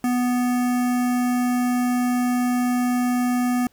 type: tone with notch filter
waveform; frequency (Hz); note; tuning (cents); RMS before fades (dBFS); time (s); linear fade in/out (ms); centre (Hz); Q
square; 246.9; B3; 0; -21; 0.04-3.67; 2; 3800; 1
effects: pink hiss -61 dBFS RMS until 3.72 s